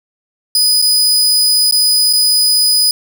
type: tone with dropouts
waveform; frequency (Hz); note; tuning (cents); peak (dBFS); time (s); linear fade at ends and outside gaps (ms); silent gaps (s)
sawtooth; 4978; D#8; 0; -6; 0.55-2.91; 2; 0.817-0.823 / 1.711-1.723 / 2.129-2.133
effects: none